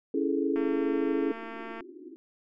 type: chord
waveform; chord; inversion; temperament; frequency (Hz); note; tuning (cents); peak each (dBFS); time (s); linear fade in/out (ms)
sine; A major seventh; first; equal; 277.2 / 329.6 / 415.3 / 440; C#4 / E4 / G#4 / A4; 0 / 0 / 0 / 0; -29 / -30 / -31 / -33; 0.14-1.32; 5
type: click train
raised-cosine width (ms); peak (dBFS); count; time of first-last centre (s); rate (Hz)
0.5; -27; 284; 0.56-1.807; 227
type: band-pass noise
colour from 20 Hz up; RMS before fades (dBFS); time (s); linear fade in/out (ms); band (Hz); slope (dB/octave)
white; -46; 1.21-2.16; 0; 270 to 380; 96
effects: none